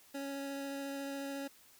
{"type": "tone with vibrato", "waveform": "25% pulse", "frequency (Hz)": 277.2, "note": "C#4", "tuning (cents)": 0, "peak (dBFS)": -35, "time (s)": [0.14, 1.48], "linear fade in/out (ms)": 10, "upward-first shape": "sine", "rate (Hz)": 14, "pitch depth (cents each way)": 9, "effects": ["white hiss -62 dBFS RMS until 1.79 s"]}